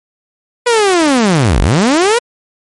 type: linear two-way sweep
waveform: sawtooth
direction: down then up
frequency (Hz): 493.9 to 38.53 to 493.9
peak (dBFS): -4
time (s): 0.66-2.19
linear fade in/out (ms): 10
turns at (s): 1.61
effects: MP3 48 kbps